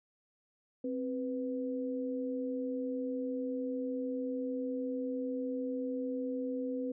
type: tone pair together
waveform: sine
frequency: 262.6 / 496.1 Hz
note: C4 / B4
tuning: +6 / +8 cents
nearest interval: major seventh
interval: 1102 cents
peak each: -35 / -37 dBFS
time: 0.84-6.92 s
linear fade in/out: 5 ms
effects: none